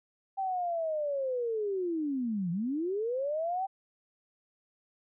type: linear two-way sweep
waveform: sine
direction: down then up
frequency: 784 to 164.6 to 784 Hz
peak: -29 dBFS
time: 0.37-3.67 s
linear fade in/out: 20 ms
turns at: 2.51 s
effects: none